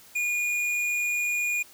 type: tone with hard clipping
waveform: sine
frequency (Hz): 2438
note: D#7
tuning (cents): -36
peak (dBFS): -26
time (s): 0.15-1.63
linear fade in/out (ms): 10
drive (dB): 10
effects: white hiss -52 dBFS RMS until 1.73 s